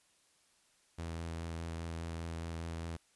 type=tone with vibrato; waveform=sawtooth; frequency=82.9 Hz; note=E2; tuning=10 cents sharp; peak=-35 dBFS; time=0.98-2.97 s; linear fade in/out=10 ms; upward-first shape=sine; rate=4.9 Hz; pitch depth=14 cents each way; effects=white hiss -70 dBFS RMS until 3.15 s + resampled to 24000 Hz